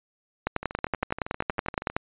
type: two click trains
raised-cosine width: 0.5 ms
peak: -19 / -9 dBFS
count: 17 / 17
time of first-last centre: 0.63-1.9 / 0.47-1.965 s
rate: 12.6 / 10.7 Hz
effects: resampled to 8000 Hz